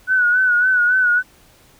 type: tone with vibrato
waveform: sine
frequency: 1480 Hz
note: F#6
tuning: in tune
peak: -12 dBFS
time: 0.07-1.23 s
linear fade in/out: 50 ms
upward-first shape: sine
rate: 3.6 Hz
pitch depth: 55 cents each way
effects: pink hiss -51 dBFS RMS until 1.79 s